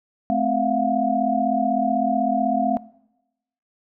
sine tone cluster, 216.3 / 259.8 / 682 / 718 Hz, A3 / C4 / F5 / F5, -29 / -12 / -41 / +48 cents, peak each -24 dBFS, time 0.3-2.77 s, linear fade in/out 0 ms, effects noise-tail reverb RT60 0.9 s tail -21 dB re dry

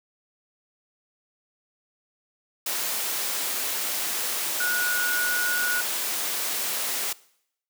sine tone in noise, 1455 Hz, F#6, 29 cents flat, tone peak -24 dBFS, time 4.6-5.81 s, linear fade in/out 5 ms, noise white, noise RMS -28 dBFS, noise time 2.66-7.13 s, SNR +1 dB, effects noise-tail reverb RT60 0.7 s tail -21 dB re dry + high-pass 300 Hz 12 dB/octave

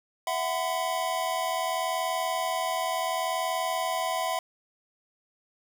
square chord, E suspended second, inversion none, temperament equal with one note detuned, 659.3 / 740 / 1012 Hz, E5 / F#5 / B5, 0 / 0 / +42 cents, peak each -32 dBFS, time 0.27-4.39 s, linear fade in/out 2 ms, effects none

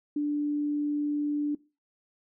sine tone, 293.7 Hz, D4, in tune, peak -25 dBFS, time 0.16-1.55 s, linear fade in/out 5 ms, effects noise-tail reverb RT60 0.3 s tail -21 dB re dry

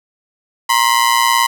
sawtooth ring-modulated tone, 1000 Hz, B5, 21 cents sharp, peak -4 dBFS, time 0.69-1.47 s, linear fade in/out 10 ms, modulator 59.4 Hz, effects none

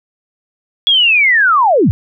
sine linear sweep, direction down, 3390 to 69.3 Hz, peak -7 dBFS, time 0.87-1.91 s, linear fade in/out 0 ms, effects none

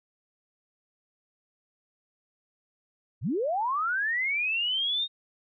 sine linear sweep, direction up, 77.78 to 3729 Hz, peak -25 dBFS, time 3.21-5.08 s, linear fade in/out 50 ms, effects none

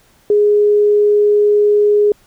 sine tone, 415.3 Hz, G#4, in tune, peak -8 dBFS, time 0.3-2.12 s, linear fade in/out 2 ms, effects pink hiss -52 dBFS RMS until 2.26 s

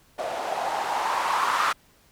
violet noise with low-pass filter sweep, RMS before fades -26 dBFS, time 0.18-1.73 s, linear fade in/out 10 ms, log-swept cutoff 630 to 1200 Hz, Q 4.2, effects pink hiss -59 dBFS RMS until 2.11 s

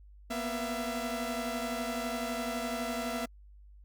sawtooth tone cluster, 238 / 249.9 / 671 Hz, A#3 / B3 / E5, +36 / +21 / +31 cents, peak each -33 / -36 / -32 dBFS, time 0.3-3.26 s, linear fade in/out 10 ms, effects added 50 Hz sine -51 dBFS peak until 3.84 s + Opus 48 kbps

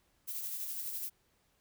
violet noise with tremolo, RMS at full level -38 dBFS, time 0.27-1.1 s, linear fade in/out 20 ms, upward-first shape sine, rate 12 Hz, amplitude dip 35%, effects pink hiss -73 dBFS RMS until 1.6 s

